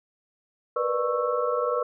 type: tone cluster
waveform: sine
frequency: 472.2 / 492.8 / 595 / 1103 / 1323 Hz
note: A#4 / B4 / D5 / C#6 / E6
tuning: +22 / -4 / +22 / -9 / +6 cents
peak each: -33 / -26 / -30 / -30 / -31 dBFS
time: 0.76-1.83 s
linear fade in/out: 5 ms
effects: none